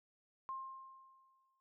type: tone with exponential decay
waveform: sine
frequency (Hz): 1061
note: C6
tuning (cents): +24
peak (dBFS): -39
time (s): 0.49-1.6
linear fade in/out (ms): 0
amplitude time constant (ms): 240
effects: none